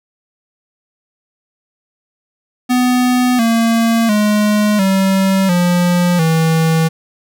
square tone with pitch steps, 249.5 / 228.8 / 209.8 / 192.39 / 176.42 / 161.78 Hz, B3 / A#3 / G#3 / G3 / F3 / E3, +18 / -32 / +18 / -32 / +18 / -32 cents, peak -11 dBFS, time 2.69-6.89 s, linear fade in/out 20 ms, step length 700 ms, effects none

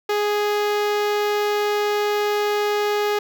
sawtooth tone with notch filter, 415.3 Hz, G#4, in tune, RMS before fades -21 dBFS, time 0.09-3.19 s, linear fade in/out 5 ms, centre 9300 Hz, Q 0.7, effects none

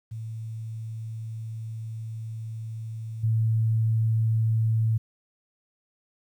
sine tone with level steps, 111.7 Hz, A2, 27 cents sharp, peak -32 / -20 dBFS, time 0.11-4.98 s, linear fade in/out 10 ms, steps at 3.23 s, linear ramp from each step 10 ms, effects 10-bit

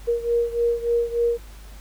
sine beating tone pair, 470 / 473.4 Hz, A#4 / A#4, +14 / +27 cents, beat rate 3.4 Hz, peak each -21 / -24 dBFS, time 0.07-1.38 s, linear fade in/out 20 ms, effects added 50 Hz sine -39 dBFS peak until 1.8 s + pink hiss -49 dBFS RMS until 1.8 s

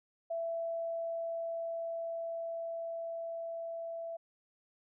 sine tone with level ramp, 666 Hz, E5, 18 cents sharp, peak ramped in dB -33 to -38 dBFS, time 0.3-4.17 s, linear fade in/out 10 ms, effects none

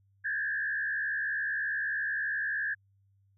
sine tone with frequency modulation, 1676 Hz, G#6, 15 cents sharp, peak -29 dBFS, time 0.24-2.75 s, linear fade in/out 20 ms, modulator 71.6 Hz, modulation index 1.3, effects added 98 Hz sine -64 dBFS peak until 3.37 s

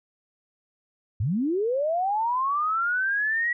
sine linear sweep, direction up, 86.5 to 1937 Hz, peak -22 dBFS, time 1.2-3.53 s, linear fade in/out 5 ms, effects none

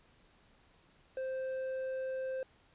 sine tone with tanh clipping, 523.3 Hz, C5, in tune, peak -36 dBFS, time 1.17-2.43 s, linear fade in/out 2 ms, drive 6 dB, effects pink hiss -66 dBFS RMS until 2.74 s + resampled to 8000 Hz

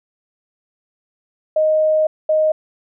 sine tone bursts at uneven times, 622.3 Hz, D#5, in tune, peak -12 dBFS, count 2, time 1.56-2.07 / 2.29-2.52 s, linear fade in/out 5 ms, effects none

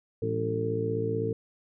harmonic tone with a mistuned harmonic, 56 Hz, A1, 31 cents sharp, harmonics 2 / 3 / 4 / 5 / 6 / 7 / 8, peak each -32 / -38 / -40 / -37 / -39 / -39 / -29 dBFS, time 0.22-1.33 s, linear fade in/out 5 ms, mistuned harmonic 4, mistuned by -120 cents, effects none

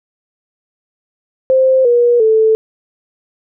sine tone with pitch steps, 523.3 / 479.9 / 440 Hz, C5 / B4 / A4, 0 / -50 / 0 cents, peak -7 dBFS, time 1.5-2.55 s, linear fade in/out 0 ms, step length 350 ms, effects none

